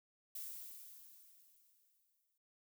violet noise with exponential decay, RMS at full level -45 dBFS, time 0.35-2.38 s, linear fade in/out 5 ms, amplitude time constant 440 ms, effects noise-tail reverb RT60 0.1 s tail -26 dB re dry

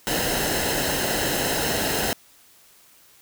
pink noise with comb filter, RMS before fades -24 dBFS, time 0.07-2.13 s, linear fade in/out 0 ms, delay 0.86 ms, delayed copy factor -0.65, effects white hiss -54 dBFS RMS until 3.21 s

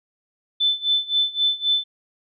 sine tone with tremolo, 3520 Hz, A7, in tune, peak -15 dBFS, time 0.6-1.84 s, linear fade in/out 10 ms, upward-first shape sine, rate 3.8 Hz, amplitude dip 90%, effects none

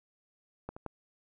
clicks, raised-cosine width 1 ms, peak -24 / -30 / -23 dBFS, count 3, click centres 0.69 / 0.765 / 0.863 s, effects none

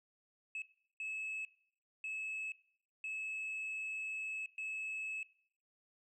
sine tone bursts at uneven times, 2593 Hz, E7, 29 cents flat, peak -37 dBFS, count 5, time 0.55-0.62 / 1-1.45 / 2.04-2.52 / 3.04-4.46 / 4.58-5.23 s, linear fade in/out 2 ms, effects noise-tail reverb RT60 0.6 s tail -19 dB re dry + tanh soft clip ceiling -37 dBFS

